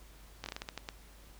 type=slowing click train; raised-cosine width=0.2 ms; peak=-21 dBFS; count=9; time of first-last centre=0.44-0.889 s; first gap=21 ms; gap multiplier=1.27; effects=added 50 Hz sine -54 dBFS peak until 1.39 s + pink hiss -59 dBFS RMS until 1.39 s